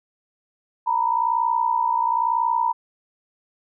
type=tone pair together; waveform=sine; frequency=919 / 980 Hz; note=A#5 / B5; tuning=-25 / -14 cents; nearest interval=minor second; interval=111 cents; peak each=-21 dBFS; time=0.86-2.73 s; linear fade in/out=20 ms; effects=none